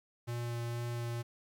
square tone with vibrato, 118.7 Hz, A#2, 32 cents sharp, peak -36 dBFS, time 0.27-1.23 s, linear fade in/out 20 ms, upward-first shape sine, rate 2.1 Hz, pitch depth 10 cents each way, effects 11-bit

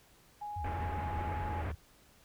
sine tone with pitch glide, 830.6 to 839.8 Hz, G#5 to G#5, 0 to +19 cents, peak -38 dBFS, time 0.41-1.62 s, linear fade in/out 10 ms, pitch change +19 cents, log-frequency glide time 0.6-1.47 s
sine tone with vibrato, 82.41 Hz, E2, in tune, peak -37 dBFS, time 0.56-1.75 s, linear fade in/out 5 ms, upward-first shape triangle, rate 11 Hz, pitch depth 260 cents each way
pink low-pass noise, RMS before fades -41 dBFS, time 0.64-1.72 s, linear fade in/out 5 ms, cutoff 2200 Hz, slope 24 dB/octave
effects pink hiss -63 dBFS RMS until 2.24 s

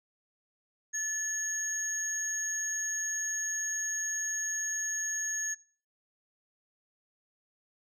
sine tone pair together, 1740 / 6569 Hz, A6 / G#8, -20 / -20 cents, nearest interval octave + major seventh, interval 2300 cents, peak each -35 / -30 dBFS, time 0.93-5.55 s, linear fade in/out 20 ms, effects noise-tail reverb RT60 0.4 s tail -20 dB re dry + tanh soft clip ceiling -27 dBFS

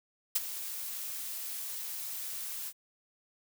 blue noise with ADSR envelope, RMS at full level -26 dBFS, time 0.35-2.73 s, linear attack 10 ms, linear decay 27 ms, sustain -13 dB, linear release 52 ms, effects none

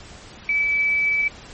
sine tone, 2300 Hz, D7, 37 cents flat, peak -17 dBFS, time 0.49-1.28 s, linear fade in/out 2 ms, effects pink hiss -42 dBFS RMS until 1.53 s + MP3 32 kbps

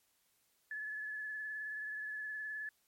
sine tone with vibrato, 1718 Hz, A6, 42 cents flat, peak -39 dBFS, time 0.71-2.69 s, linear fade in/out 2 ms, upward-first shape sine, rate 19 Hz, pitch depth 24 cents each way, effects white hiss -75 dBFS RMS until 2.87 s + MP3 64 kbps

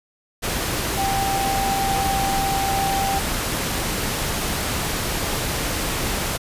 sine tone in noise, 784 Hz, G5, in tune, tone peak -21 dBFS, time 0.97-3.2 s, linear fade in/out 20 ms, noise pink, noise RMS -24 dBFS, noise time 0.42-6.38 s, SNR 0 dB, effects resampled to 32000 Hz

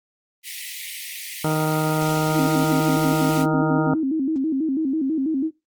pink high-pass noise, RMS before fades -33 dBFS, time 0.43-3.46 s, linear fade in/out 50 ms, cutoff 1900 Hz, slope 96 dB/octave
harmonic tone, 155.56 Hz, D#3, in tune, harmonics 1 / 2 / 3 / 4 / 5 / 6 / 8 / 9, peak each -22 / -25 / -27 / -28 / -29 / -30 / -31 / -32 dBFS, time 1.44-3.94 s, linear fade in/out 5 ms
sine tone with vibrato, 291.6 Hz, D4, 12 cents flat, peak -19 dBFS, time 2.31-5.51 s, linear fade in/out 50 ms, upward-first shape square, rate 6.1 Hz, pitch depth 150 cents each way
effects noise-tail reverb RT60 0.2 s tail -20 dB re dry + Opus 32 kbps

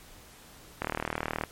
click train, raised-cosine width 0.5 ms, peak -14 dBFS, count 25, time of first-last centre 0.82-1.437 s, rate 38.9 Hz, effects pink hiss -52 dBFS RMS until 1.51 s + MP3 64 kbps

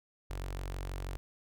sawtooth tone with notch filter, 46.25 Hz, F#1, in tune, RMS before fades -39 dBFS, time 0.3-1.17 s, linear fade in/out 0 ms, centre 200 Hz, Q 1.2, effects none

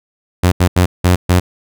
sawtooth tone bursts at uneven times, 90 Hz, F#2, 47 cents flat, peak -4 dBFS, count 5, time 0.43-0.52 / 0.6-0.68 / 0.76-0.86 / 1.04-1.16 / 1.29-1.4 s, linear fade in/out 10 ms, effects none

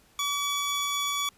30% pulse tone pair together, 1141 / 3419 Hz, C#6 / G#7, +50 / +50 cents, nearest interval octave + perfect fifth, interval 1900 cents, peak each -27 dBFS, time 0.19-1.29 s, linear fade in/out 2 ms, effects pink hiss -60 dBFS RMS until 1.37 s + resampled to 32000 Hz

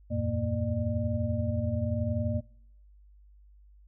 sine tone cluster, 79.9 / 91.4 / 112.2 / 232 / 600 Hz, D#2 / F#2 / A2 / A#3 / D5, +47 / -21 / +34 / -8 / +37 cents, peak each -38 / -31 / -32 / -33 / -35 dBFS, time 0.1-2.41 s, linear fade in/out 20 ms, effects noise-tail reverb RT60 0.8 s tail -26 dB re dry + added 50 Hz sine -53 dBFS peak until 3.87 s

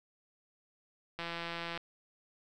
click train, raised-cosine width 0.3 ms, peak -23 dBFS, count 100, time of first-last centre 1.19-1.776 s, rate 169 Hz, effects none

